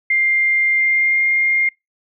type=tone with pitch glide; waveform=sine; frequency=2100 to 2119 Hz; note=C7 to C7; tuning=+6 to +21 cents; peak=-13 dBFS; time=0.1-1.69 s; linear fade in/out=5 ms; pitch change=+15 cents; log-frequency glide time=0.73-1.23 s; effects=noise-tail reverb RT60 0.2 s tail -26 dB re dry